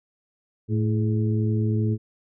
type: harmonic tone with a mistuned harmonic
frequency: 109.7 Hz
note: A2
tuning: 5 cents flat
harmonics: 1 / 2 / 3 / 4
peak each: -21 / -27 / -31 / -33 dBFS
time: 0.68-1.98 s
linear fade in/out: 50 ms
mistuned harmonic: 4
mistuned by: -66 cents
effects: none